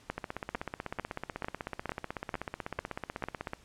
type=two click trains; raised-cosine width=0.5 ms; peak=-17 / -20 dBFS; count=8 / 55; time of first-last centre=0.1-3.239 / 0.18-3.534 s; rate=2.23 / 16.1 Hz; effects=pink hiss -60 dBFS RMS until 3.64 s + low-pass 9000 Hz 12 dB/octave